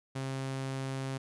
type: tone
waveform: sawtooth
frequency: 133.8 Hz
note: C3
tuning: 39 cents sharp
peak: -30 dBFS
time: 0.15-1.18 s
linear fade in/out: 10 ms
effects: resampled to 24000 Hz